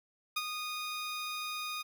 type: tone with ADSR envelope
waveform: 15% pulse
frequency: 1234 Hz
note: D#6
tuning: 15 cents flat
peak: -23 dBFS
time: 0.36-1.83 s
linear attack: 10 ms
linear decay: 38 ms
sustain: -7 dB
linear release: 19 ms
effects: none

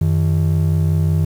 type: ring-modulated tone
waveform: triangle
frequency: 123.47 Hz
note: B2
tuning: in tune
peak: -8 dBFS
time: 0.01-1.25 s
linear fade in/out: 5 ms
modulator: 32.7 Hz
effects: 7-bit

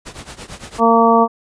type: noise with tremolo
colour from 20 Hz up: pink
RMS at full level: -30 dBFS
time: 0.05-0.81 s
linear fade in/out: 20 ms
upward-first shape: triangle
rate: 8.8 Hz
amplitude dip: 90%
type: harmonic tone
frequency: 229.5 Hz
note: A#3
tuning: 27 cents flat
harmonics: 1 / 2 / 3 / 4 / 5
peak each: -15 / -15 / -15 / -15 / -15 dBFS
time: 0.78-1.28 s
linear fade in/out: 50 ms
effects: resampled to 22050 Hz

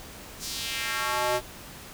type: tone with high-pass filter sweep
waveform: square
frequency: 123.47 Hz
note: B2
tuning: in tune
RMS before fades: -29 dBFS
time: 0.39-1.41 s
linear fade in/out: 50 ms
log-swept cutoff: 6100 to 490 Hz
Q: 1.6
effects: pink hiss -44 dBFS RMS until 1.93 s

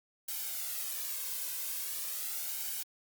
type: noise with flanger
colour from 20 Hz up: blue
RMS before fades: -37 dBFS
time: 0.28-2.83 s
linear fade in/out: 5 ms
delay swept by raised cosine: 1.3 to 1.94 ms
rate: 0.41 Hz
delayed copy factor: +0.6
effects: Opus 48 kbps

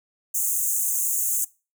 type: high-pass noise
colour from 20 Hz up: pink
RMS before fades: -24 dBFS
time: 0.34-1.45 s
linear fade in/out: 10 ms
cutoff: 6400 Hz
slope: 96 dB/octave
effects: noise-tail reverb RT60 0.3 s tail -21 dB re dry

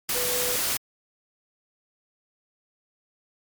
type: tone in noise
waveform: sine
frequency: 493.9 Hz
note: B4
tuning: in tune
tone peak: -30 dBFS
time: 0.15-0.56 s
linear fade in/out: 2 ms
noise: white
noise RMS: -26 dBFS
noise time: 0.09-0.77 s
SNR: -7 dB
effects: MP3 96 kbps

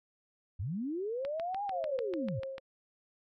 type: linear two-way sweep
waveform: sine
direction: up then down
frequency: 76.1 to 830.6 to 89.9 Hz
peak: -33 dBFS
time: 0.59-2.4 s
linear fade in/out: 10 ms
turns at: 1.64 s
type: click train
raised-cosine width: 0.3 ms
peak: -27 dBFS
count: 10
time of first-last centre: 1.25-2.581 s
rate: 6.76 Hz
type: tone with tremolo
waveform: sine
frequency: 536 Hz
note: C5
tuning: 42 cents sharp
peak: -36 dBFS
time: 1.71-2.6 s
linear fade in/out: 50 ms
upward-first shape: sine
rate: 4.4 Hz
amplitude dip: 35%
effects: none

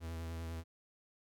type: tone with vibrato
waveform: 45% pulse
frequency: 82.41 Hz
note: E2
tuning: in tune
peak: -40 dBFS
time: 0-0.64 s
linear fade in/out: 50 ms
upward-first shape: triangle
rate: 10 Hz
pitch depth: 34 cents each way
effects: none

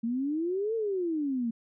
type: exponential two-way sweep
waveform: sine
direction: up then down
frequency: 223.8 to 460 to 223.8 Hz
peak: -27 dBFS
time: 0.03-1.51 s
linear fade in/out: 10 ms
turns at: 0.75 s
effects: none

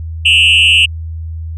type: tone with frequency modulation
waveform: sine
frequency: 2797 Hz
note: F7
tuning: 2 cents sharp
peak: -3 dBFS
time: 0.25-0.86 s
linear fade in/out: 10 ms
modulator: 162 Hz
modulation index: 1.3
effects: tanh soft clip ceiling -4 dBFS + added 81 Hz sine -20 dBFS peak until 1.57 s

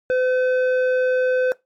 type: tone with low-pass filter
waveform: square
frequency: 509 Hz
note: C5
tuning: 48 cents flat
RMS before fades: -19 dBFS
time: 0.1-1.52 s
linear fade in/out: 0 ms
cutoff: 1500 Hz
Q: 1.1
effects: noise-tail reverb RT60 0.2 s tail -21 dB re dry + MP3 64 kbps

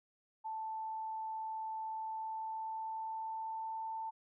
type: tone with pitch glide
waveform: sine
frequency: 881 to 890.2 Hz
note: A5 to A5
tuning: +2 to +20 cents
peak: -38 dBFS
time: 0.44-4.11 s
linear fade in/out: 20 ms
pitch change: +18 cents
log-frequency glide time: 1.94-3.91 s
effects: none

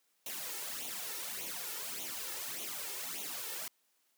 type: noise with flanger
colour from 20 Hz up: white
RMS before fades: -41 dBFS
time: 0.26-3.68 s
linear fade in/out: 2 ms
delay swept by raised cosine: 0.3 to 2.3 ms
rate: 1.7 Hz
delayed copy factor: +0.7
effects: white hiss -75 dBFS RMS until 4.17 s + high-pass 200 Hz 12 dB/octave

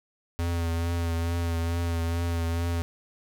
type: tone with vibrato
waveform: square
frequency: 84.4 Hz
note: E2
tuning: 41 cents sharp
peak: -26 dBFS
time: 0.39-2.82 s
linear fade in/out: 0 ms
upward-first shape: triangle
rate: 2.3 Hz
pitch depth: 31 cents each way
effects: none

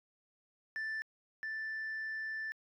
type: tone pair in turn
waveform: sine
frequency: 1764 / 1764 Hz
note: A6 / A6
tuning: +4 / +4 cents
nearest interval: unison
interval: 0 cents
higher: neither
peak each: -33 / -35 dBFS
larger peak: first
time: 0.76-1.02 / 1.43-2.52 s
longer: second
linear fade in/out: 0 ms
effects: tanh soft clip ceiling -35 dBFS

